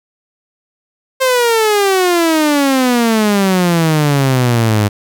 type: exponential sweep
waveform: sawtooth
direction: down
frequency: 530 to 101.5 Hz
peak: -6 dBFS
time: 1.2-4.89 s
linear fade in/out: 20 ms
effects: none